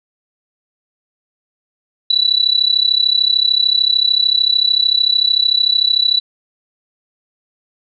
sine tone with amplitude modulation, 3951 Hz, B7, in tune, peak -7 dBFS, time 2.1-6.2 s, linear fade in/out 5 ms, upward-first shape sine, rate 33.4 Hz, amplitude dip 90%, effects none

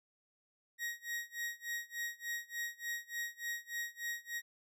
40% pulse tone with tremolo, 1888 Hz, A#6, 22 cents sharp, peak -35 dBFS, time 0.78-4.42 s, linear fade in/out 50 ms, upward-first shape sine, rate 3.4 Hz, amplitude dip 95%, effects none

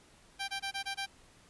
10% pulse tone bursts, 787 Hz, G5, 7 cents sharp, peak -26 dBFS, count 6, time 0.39-1.064 s, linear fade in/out 20 ms, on 94 ms, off 22 ms, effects pink hiss -61 dBFS RMS until 1.49 s + resampled to 24000 Hz

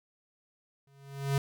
square tone with exponential growth, 138.59 Hz, C#3, in tune, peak -24 dBFS, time 0.87-1.38 s, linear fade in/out 2 ms, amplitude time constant 110 ms, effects none

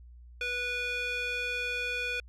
square tone with band-pass filter, 490.7 Hz, B4, 11 cents flat, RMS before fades -33 dBFS, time 0.41-2.2 s, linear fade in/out 2 ms, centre 2400 Hz, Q 2.6, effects added 60 Hz sine -48 dBFS peak until 2.28 s

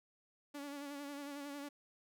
sawtooth tone with vibrato, 285 Hz, C#4, 48 cents sharp, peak -40 dBFS, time 0.54-1.69 s, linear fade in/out 10 ms, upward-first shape sine, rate 11 Hz, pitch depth 41 cents each way, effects none

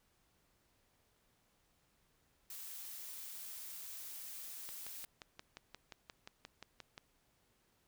blue noise, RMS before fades -48 dBFS, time 2.5-5.05 s, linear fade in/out 2 ms
click train, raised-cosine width 0.2 ms, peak -31 dBFS, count 14, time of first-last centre 4.69-6.979 s, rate 5.68 Hz
effects pink hiss -75 dBFS RMS until 7.87 s

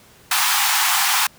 pink high-pass noise, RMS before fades -18 dBFS, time 0.31-1.27 s, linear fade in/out 5 ms, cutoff 760 Hz, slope 96 dB/octave, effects pink hiss -49 dBFS RMS until 1.38 s + high-pass 60 Hz 12 dB/octave

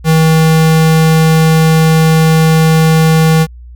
square tone, 159.9 Hz, D#3, 48 cents sharp, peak -6 dBFS, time 0.04-3.47 s, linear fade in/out 50 ms, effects added 60 Hz sine -29 dBFS peak until 3.75 s

